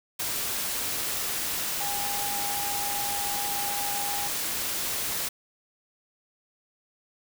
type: tone in noise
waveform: sine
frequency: 813 Hz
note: G#5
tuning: 37 cents flat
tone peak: -33 dBFS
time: 1.8-4.28 s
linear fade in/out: 10 ms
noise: white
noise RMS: -30 dBFS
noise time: 0.19-5.29 s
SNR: -6 dB
effects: none